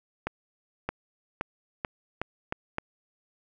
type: accelerating click train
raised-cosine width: 0.5 ms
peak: -14 dBFS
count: 7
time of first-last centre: 0.27-2.784 s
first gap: 620 ms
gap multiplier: 0.84
effects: none